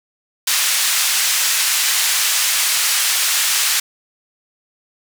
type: band-pass noise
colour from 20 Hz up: white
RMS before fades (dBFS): -17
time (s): 0.47-3.8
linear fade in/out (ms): 5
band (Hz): 1400 to 9800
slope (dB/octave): 12
effects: none